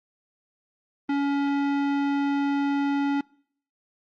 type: tone with tanh clipping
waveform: sine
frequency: 281.8 Hz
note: C#4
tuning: 29 cents sharp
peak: -24 dBFS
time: 1.09-3.21 s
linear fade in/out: 5 ms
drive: 18 dB
effects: noise-tail reverb RT60 0.6 s tail -25 dB re dry + Opus 24 kbps